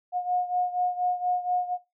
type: beating tone pair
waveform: sine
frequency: 720 / 724.2 Hz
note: F#5 / F#5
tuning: -47 / -37 cents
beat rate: 4.2 Hz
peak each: -26 / -29 dBFS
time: 0.12-1.78 s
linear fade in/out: 50 ms
effects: noise-tail reverb RT60 0.2 s tail -17 dB re dry